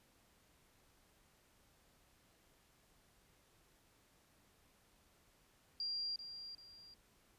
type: tone with echo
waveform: sine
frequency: 4765 Hz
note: D8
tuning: 24 cents sharp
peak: -38 dBFS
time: 5.8-6.16 s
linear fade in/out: 2 ms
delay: 390 ms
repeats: 2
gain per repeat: -9 dB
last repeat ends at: 6.94 s
effects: pink hiss -71 dBFS RMS until 7.38 s + resampled to 32000 Hz